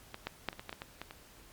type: clicks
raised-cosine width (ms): 0.3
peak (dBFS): -24 / -19 / -16 / -29 / -26 / -23 / -24 / -24 / -24 / -28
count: 10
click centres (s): 0.144 / 0.27 / 0.487 / 0.529 / 0.595 / 0.694 / 0.728 / 0.819 / 1.016 / 1.109
effects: pink hiss -57 dBFS RMS until 1.52 s + MP3 96 kbps